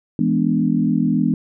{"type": "chord", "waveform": "sine", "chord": "E dominant seventh", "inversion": "none", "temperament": "equal", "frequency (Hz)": [164.81, 207.7, 246.9, 293.7], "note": ["E3", "G#3", "B3", "D4"], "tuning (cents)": [0, 0, 0, 0], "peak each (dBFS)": [-21, -20, -19, -22], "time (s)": [0.19, 1.34], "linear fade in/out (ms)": 2, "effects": []}